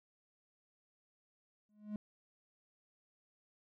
triangle tone with exponential growth, 210.1 Hz, G#3, 20 cents sharp, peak -33 dBFS, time 1.69-1.96 s, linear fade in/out 2 ms, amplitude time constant 57 ms, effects none

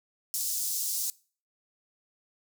pink high-pass noise, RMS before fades -31 dBFS, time 0.34-1.1 s, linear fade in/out 0 ms, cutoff 5600 Hz, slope 24 dB/octave, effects noise-tail reverb RT60 0.4 s tail -22 dB re dry

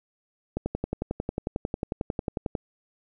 click train, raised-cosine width 2 ms, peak -14 dBFS, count 23, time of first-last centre 0.57-2.552 s, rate 11.1 Hz, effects none

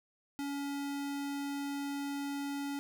square tone, 282 Hz, C#4, 30 cents sharp, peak -36 dBFS, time 0.39-2.79 s, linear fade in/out 0 ms, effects none

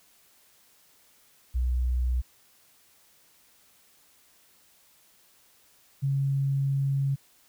sine tone pair in turn, 62 / 137.67 Hz, B1 / C#3, +7 / -12 cents, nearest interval octave + major second, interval 1381 cents, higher second, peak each -23 dBFS, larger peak neither, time 1.54-2.22 / 6.02-7.16 s, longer second, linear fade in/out 20 ms, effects white hiss -61 dBFS RMS until 7.48 s

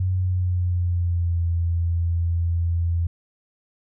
sine tone with pitch glide, 92.5 to 84.82 Hz, F#2 to E2, 0 to +50 cents, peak -19 dBFS, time 0-3.07 s, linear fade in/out 5 ms, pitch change -150 cents, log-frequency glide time 0.13-1.43 s, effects none

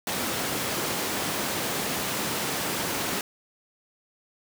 pink high-pass noise, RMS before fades -29 dBFS, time 0.07-3.21 s, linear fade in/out 2 ms, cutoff 170 Hz, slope 12 dB/octave, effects none

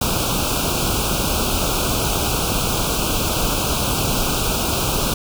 pink band-stop noise, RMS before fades -20 dBFS, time 0.01-5.14 s, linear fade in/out 5 ms, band 1500 to 2400 Hz, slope 96 dB/octave, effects none

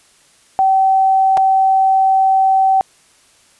sine tone with dropouts, 768 Hz, G5, 36 cents flat, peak -9 dBFS, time 0.59-2.81 s, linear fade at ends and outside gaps 0 ms, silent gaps 1.371-1.375 s, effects white hiss -51 dBFS RMS until 3.59 s + resampled to 24000 Hz

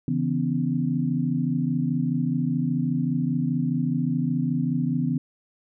sine tone cluster, 140.2 / 165.2 / 249.5 / 283.3 Hz, C#3 / E3 / B3 / C#4, +20 / +4 / +18 / +38 cents, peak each -28 / -26 / -25 / -33 dBFS, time 0.08-5.18 s, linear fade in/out 2 ms, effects none

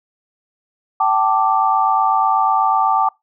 sine chord, G suspended second, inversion none, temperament equal with one note detuned, 771.9 / 880 / 1174.7 Hz, G5 / A5 / D6, -27 / 0 / 0 cents, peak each -17 dBFS, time 1-3.09 s, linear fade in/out 5 ms, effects noise-tail reverb RT60 0.2 s tail -25 dB re dry

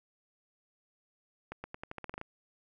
accelerating click train, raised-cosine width 0.5 ms, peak -25 dBFS, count 11, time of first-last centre 1.52-2.214 s, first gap 120 ms, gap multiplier 0.87, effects none

